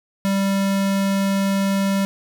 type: tone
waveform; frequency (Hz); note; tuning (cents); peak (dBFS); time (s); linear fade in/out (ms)
square; 196; G3; 0; -18; 0.25-2.05; 0
effects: none